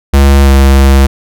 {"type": "tone with pitch glide", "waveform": "square", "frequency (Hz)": [69.3, 67.95], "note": ["C#2", "C#2"], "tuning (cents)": [0, -34], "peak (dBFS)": -3, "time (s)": [0.13, 1.07], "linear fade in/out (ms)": 10, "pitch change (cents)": -34, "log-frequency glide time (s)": [0.44, 0.49], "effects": []}